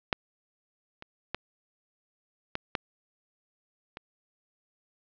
clicks, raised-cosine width 0.3 ms, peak -8 / -26 / -14 / -14 / -11 / -23 dBFS, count 6, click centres 0.128 / 1.024 / 1.346 / 2.554 / 2.752 / 3.971 s, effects low-pass 5000 Hz 12 dB/octave

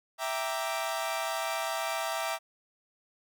sawtooth chord, E half-diminished seventh, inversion none, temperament equal, 659.3 / 784 / 932.3 / 1174.7 Hz, E5 / G5 / Bb5 / D6, 0 / 0 / 0 / 0 cents, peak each -30 / -33 / -34 / -34 dBFS, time 0.18-2.39 s, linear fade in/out 50 ms, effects none

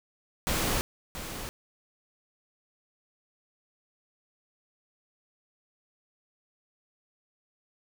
pink noise with echo, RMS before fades -28 dBFS, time 0.47-0.81 s, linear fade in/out 0 ms, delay 680 ms, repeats 1, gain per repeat -10 dB, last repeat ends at 1.49 s, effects none

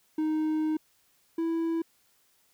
triangle tone pair in turn, 311.1 / 329.6 Hz, D#4 / E4, 0 / 0 cents, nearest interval minor second, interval 100 cents, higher second, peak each -23 / -24 dBFS, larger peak first, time 0.18-0.77 / 1.38-1.82 s, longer first, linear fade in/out 5 ms, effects white hiss -67 dBFS RMS until 2.53 s

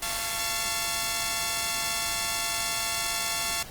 5% pulse chord, F augmented, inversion none, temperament equal with one note detuned, 686.5 / 880 / 1108.7 Hz, F5 / A5 / C#6, -30 / 0 / 0 cents, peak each -20 dBFS, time 0.02-3.63 s, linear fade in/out 5 ms, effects pink hiss -43 dBFS RMS until 3.7 s + Opus 24 kbps

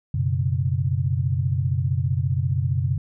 sine chord, F# suspended fourth, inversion none, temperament equal, 92.5 / 123.47 / 138.59 Hz, F#2 / B2 / C#3, 0 / 0 / 0 cents, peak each -24 dBFS, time 0.14-2.98 s, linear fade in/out 5 ms, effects none

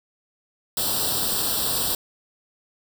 white noise with comb filter, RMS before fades -24 dBFS, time 0.77-1.95 s, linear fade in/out 2 ms, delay 0.23 ms, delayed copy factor +0.9, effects none

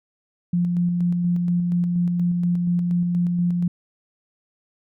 sine tone with tremolo, 175 Hz, F3, 4 cents sharp, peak -17 dBFS, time 0.53-3.68 s, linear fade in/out 5 ms, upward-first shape square, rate 4.2 Hz, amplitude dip 25%, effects none

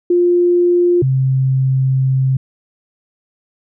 sine tone pair in turn, 351.5 / 132.24 Hz, F4 / C3, +11 / +19 cents, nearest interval octave + perfect fourth, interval 1692 cents, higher first, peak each -9 / -11 dBFS, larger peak first, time 0.1-1.02 / 1.02-2.37 s, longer second, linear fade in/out 5 ms, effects none

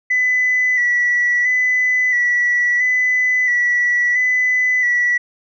sine tone with vibrato, 1975.5 Hz, B6, in tune, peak -12 dBFS, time 0.1-5.18 s, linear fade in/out 10 ms, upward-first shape square, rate 0.74 Hz, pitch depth 25 cents each way, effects tanh soft clip ceiling -9 dBFS

